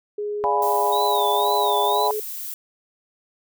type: tone with pitch glide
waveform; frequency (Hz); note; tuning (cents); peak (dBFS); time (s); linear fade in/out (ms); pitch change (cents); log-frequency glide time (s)
sine; 415.3 to 426; G#4 to G#4; 0 to +44; -24; 0.18-2.2; 5; +44; 1.93-2.04
type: chord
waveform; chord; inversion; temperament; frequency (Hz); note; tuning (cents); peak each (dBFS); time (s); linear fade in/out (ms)
sine; D diminished seventh; none; equal; 587.3 / 698.5 / 830.6 / 987.8; D5 / F5 / Ab5 / Cb6; 0 / 0 / 0 / 0; -27 / -26 / -23 / -22; 0.44-2.11; 0
type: noise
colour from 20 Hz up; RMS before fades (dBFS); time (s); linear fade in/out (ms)
violet; -32; 0.62-2.54; 2
type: tone with vibrato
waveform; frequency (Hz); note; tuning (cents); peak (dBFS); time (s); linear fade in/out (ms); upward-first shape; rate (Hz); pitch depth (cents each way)
triangle; 3729; A#7; 0; -27; 0.92-2.08; 10; sine; 2; 120
effects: none